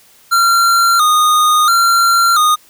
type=tone with vibrato; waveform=square; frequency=1301 Hz; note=E6; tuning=23 cents flat; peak=-9 dBFS; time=0.31-2.56 s; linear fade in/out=20 ms; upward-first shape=square; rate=0.73 Hz; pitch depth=94 cents each way; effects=white hiss -47 dBFS RMS until 2.69 s